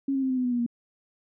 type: tone with pitch steps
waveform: sine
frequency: 274.1 / 268.5 / 262.9 / 257.5 / 252.2 / 247 / 241.9 / 237 Hz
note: C#4 / C4 / C4 / C4 / B3 / B3 / B3 / A#3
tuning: -19 / +45 / +8 / -28 / +36 / 0 / -36 / +29 cents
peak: -23 dBFS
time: 0.08-0.664 s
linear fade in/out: 5 ms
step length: 73 ms
effects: none